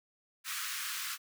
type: high-pass noise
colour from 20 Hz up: pink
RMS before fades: -38 dBFS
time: 0.44-1.18 s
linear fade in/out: 50 ms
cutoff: 1200 Hz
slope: 48 dB/octave
effects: none